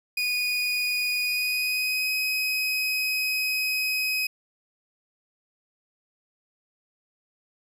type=tone with pitch glide; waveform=30% pulse; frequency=2468 to 2526 Hz; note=D#7 to D#7; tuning=-15 to +26 cents; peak=-21 dBFS; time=0.17-4.27 s; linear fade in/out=5 ms; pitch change=+41 cents; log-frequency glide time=1.21-2.12 s; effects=none